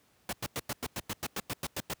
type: noise bursts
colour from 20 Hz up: pink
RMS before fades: -34 dBFS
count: 13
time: 0.29-1.936 s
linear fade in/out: 2 ms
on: 38 ms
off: 96 ms
effects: pink hiss -67 dBFS RMS until 2 s + high-pass 80 Hz 12 dB/octave